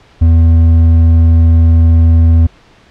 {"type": "tone with hard clipping", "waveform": "sine", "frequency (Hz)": 82.41, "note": "E2", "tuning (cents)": 0, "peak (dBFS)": -5, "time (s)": [0.21, 2.47], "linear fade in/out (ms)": 10, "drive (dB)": 5, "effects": ["pink hiss -44 dBFS RMS until 2.9 s", "low-pass 4000 Hz 12 dB/octave"]}